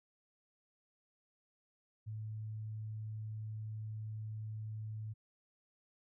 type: tone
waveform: sine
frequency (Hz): 108.5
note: A2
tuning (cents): -24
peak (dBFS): -40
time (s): 2.06-5.14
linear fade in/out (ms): 20
effects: none